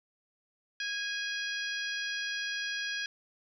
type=harmonic tone with a mistuned harmonic; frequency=823 Hz; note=G#5; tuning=16 cents flat; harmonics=2 / 3 / 4 / 5 / 6 / 7; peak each=-35 / -41 / -40 / -46 / -42 / -46 dBFS; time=0.8-3.06 s; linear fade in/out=2 ms; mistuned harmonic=3; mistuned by=+20 cents; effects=11-bit